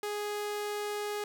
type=tone; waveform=sawtooth; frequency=415.3 Hz; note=G#4; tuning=in tune; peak=-29 dBFS; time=0.03-1.24 s; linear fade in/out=2 ms; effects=none